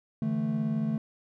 triangle chord, D suspended second, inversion none, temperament equal, 146.83 / 164.81 / 220 Hz, D3 / E3 / A3, 0 / 0 / 0 cents, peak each -31 / -32 / -26 dBFS, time 0.22-0.98 s, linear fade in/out 2 ms, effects none

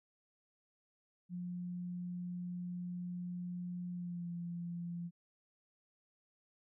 sine tone with pitch glide, 177.6 to 172.34 Hz, F3 to F3, +29 to -23 cents, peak -39 dBFS, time 1.29-5.11 s, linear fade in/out 50 ms, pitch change -52 cents, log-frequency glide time 3.92-4.29 s, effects none

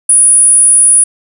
sine tone, 9770 Hz, D#9, 33 cents flat, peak -3 dBFS, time 0.09-1.04 s, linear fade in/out 5 ms, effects none

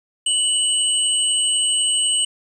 sine tone pair together, 2960 / 8372 Hz, F#7 / C9, 0 / 0 cents, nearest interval octave + tritone, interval 1800 cents, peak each -19 dBFS, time 0.26-2.25 s, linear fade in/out 5 ms, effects 8-bit

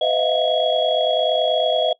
sine tone cluster, 508 / 631 / 680 / 712 / 3324 Hz, B4 / D#5 / F5 / F5 / G#7, +49 / +24 / -46 / +33 / +1 cents, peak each -23 / -19 / -25 / -26 / -23 dBFS, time 0.01-1.93 s, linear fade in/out 5 ms, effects noise-tail reverb RT60 0.1 s tail -20 dB re dry + tanh soft clip ceiling -5 dBFS

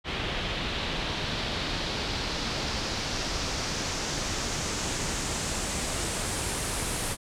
pink noise with low-pass filter sweep, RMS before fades -31 dBFS, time 0.04-7.17 s, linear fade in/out 50 ms, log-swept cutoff 3200 to 10000 Hz, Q 2.1, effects none

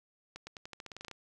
accelerating click train, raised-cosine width 0.2 ms, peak -27 dBFS, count 13, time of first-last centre 0.36-1.113 s, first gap 110 ms, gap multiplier 0.89, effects none

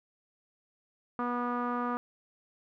sawtooth tone with low-pass filter, 243.3 Hz, B3, 26 cents flat, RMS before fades -32 dBFS, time 1.19-1.97 s, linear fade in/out 0 ms, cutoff 1200 Hz, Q 4.7, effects none

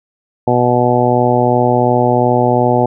harmonic tone, 122.8 Hz, B2, 9 cents flat, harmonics 1 / 2 / 3 / 4 / 5 / 6 / 7, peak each -17 / -17 / -17 / -17 / -17 / -17 / -17 dBFS, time 0.47-2.86 s, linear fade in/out 5 ms, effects none

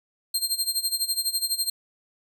20% pulse tone with tremolo, 4186 Hz, C8, in tune, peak -15 dBFS, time 0.34-1.7 s, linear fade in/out 5 ms, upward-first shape sine, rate 12 Hz, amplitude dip 85%, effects none

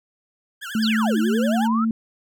30% pulse tone with vibrato, 1528 Hz, G6, 45 cents flat, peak -28 dBFS, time 0.61-1.68 s, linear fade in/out 20 ms, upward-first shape triangle, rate 11 Hz, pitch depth 250 cents each way
sine tone with pitch glide, 220 to 225 Hz, A3 to A3, 0 to +39 cents, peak -18 dBFS, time 0.75-1.91 s, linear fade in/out 2 ms, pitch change +39 cents, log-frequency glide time 1.19-1.4 s
sine exponential two-way sweep, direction down then up, 5390 to 293.7 to 1384 Hz, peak -23 dBFS, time 0.82-1.85 s, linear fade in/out 10 ms, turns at 1.18 s
effects none

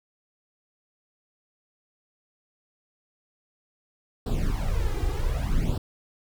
brown noise with flanger, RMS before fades -25 dBFS, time 4.26-5.78 s, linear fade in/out 5 ms, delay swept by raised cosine 0.23 to 2.53 ms, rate 0.66 Hz, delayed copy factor +0.85, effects none

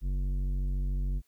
sine tone with tanh clipping, 46.94 Hz, F#1, 26 cents sharp, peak -29 dBFS, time 0.01-1.22 s, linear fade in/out 50 ms, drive 11 dB, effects white hiss -72 dBFS RMS until 1.27 s

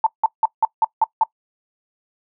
sine tone bursts, 891 Hz, A5, 22 cents sharp, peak -11 dBFS, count 7, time 0.04-1.235 s, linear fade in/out 2 ms, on 25 ms, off 170 ms, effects noise-tail reverb RT60 0.1 s tail -21 dB re dry

